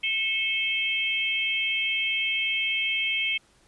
sine tone cluster, 2189 / 2614 / 3157 Hz, C#7 / E7 / G7, -22 / -15 / +12 cents, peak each -28 dBFS, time 0.03-3.38 s, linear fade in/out 10 ms, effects pink hiss -61 dBFS RMS until 3.67 s + resampled to 24000 Hz

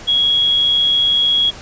sine tone with amplitude modulation, 3322 Hz, G#7, in tune, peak -10 dBFS, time 0.07-1.51 s, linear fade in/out 20 ms, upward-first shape sine, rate 142 Hz, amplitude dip 30%, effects pink hiss -35 dBFS RMS until 1.61 s + resampled to 16000 Hz

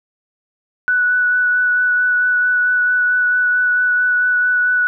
sine tone with vibrato, 1480 Hz, F#6, in tune, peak -12 dBFS, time 0.88-4.87 s, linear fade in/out 0 ms, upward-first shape sine, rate 4.5 Hz, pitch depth 12 cents each way, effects none

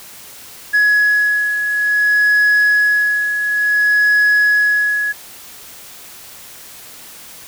sine beating tone pair, 1682 / 1682.57 Hz, G#6 / G#6, +22 / +22 cents, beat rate 0.57 Hz, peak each -10 / -17 dBFS, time 0.73-5.13 s, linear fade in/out 20 ms, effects tanh soft clip ceiling -8 dBFS + white hiss -37 dBFS RMS until 7.47 s

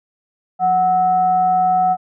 sine tone with frequency modulation, 740 Hz, F#5, in tune, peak -12 dBFS, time 0.59-1.97 s, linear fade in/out 50 ms, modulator 563 Hz, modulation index 0.29, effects none

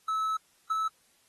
triangle tone pair in turn, 1300 / 1304.9 Hz, E6 / E6, -24 / -18 cents, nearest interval unison, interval 6 cents, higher second, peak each -25 dBFS, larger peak neither, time 0.08-0.37 / 0.7-0.88 s, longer first, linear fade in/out 5 ms, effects white hiss -66 dBFS RMS until 1.28 s + AAC 32 kbps

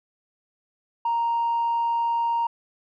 triangle tone with tanh clipping, 932.3 Hz, A#5, in tune, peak -21 dBFS, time 1.05-2.47 s, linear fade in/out 5 ms, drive 5 dB, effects none

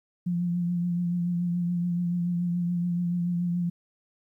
sine tone with vibrato, 174.61 Hz, F3, in tune, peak -24 dBFS, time 0.26-3.7 s, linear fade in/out 10 ms, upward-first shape triangle, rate 7 Hz, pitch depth 34 cents each way, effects 11-bit

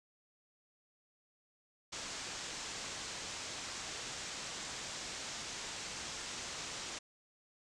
white low-pass noise, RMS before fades -44 dBFS, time 1.92-6.99 s, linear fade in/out 10 ms, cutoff 7700 Hz, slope 48 dB/octave, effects none

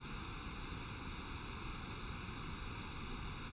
pink noise with comb filter, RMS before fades -45 dBFS, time 0-3.52 s, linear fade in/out 50 ms, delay 0.8 ms, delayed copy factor +0.85, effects resampled to 8000 Hz

